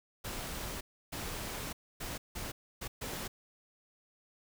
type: noise bursts at uneven times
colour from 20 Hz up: pink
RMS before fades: -40 dBFS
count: 6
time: 0.24-0.81 / 1.12-1.73 / 2-2.18 / 2.35-2.52 / 2.81-2.88 / 3.01-3.28 s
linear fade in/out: 10 ms
effects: none